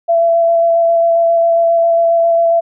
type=tone with vibrato; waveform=sine; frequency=672 Hz; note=E5; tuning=33 cents sharp; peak=-8 dBFS; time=0.08-2.61 s; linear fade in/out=20 ms; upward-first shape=square; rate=7.4 Hz; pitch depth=9 cents each way; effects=none